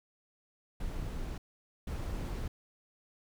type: noise bursts at uneven times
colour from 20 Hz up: brown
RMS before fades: -37 dBFS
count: 2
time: 0.8-1.38 / 1.87-2.48 s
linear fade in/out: 5 ms
effects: none